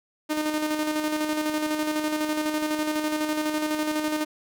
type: tone with tremolo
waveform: sawtooth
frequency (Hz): 305.8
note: D#4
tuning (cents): -30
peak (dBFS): -19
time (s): 0.29-4.25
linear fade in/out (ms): 20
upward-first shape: square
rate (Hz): 12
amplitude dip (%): 40
effects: none